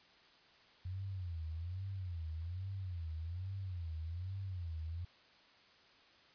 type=tone with vibrato; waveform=sine; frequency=88 Hz; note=F2; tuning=14 cents sharp; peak=-39 dBFS; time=0.85-5.05 s; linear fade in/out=5 ms; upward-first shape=sine; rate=1.2 Hz; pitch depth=180 cents each way; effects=white hiss -64 dBFS RMS until 6.34 s + resampled to 11025 Hz